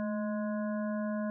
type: harmonic tone with a mistuned harmonic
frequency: 208.5 Hz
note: G#3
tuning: 7 cents sharp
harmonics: 1 / 3 / 5 / 7 / 8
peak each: -32 / -37 / -45 / -48 / -50 dBFS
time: 0-1.3 s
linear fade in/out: 0 ms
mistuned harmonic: 1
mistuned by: +54 cents
effects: none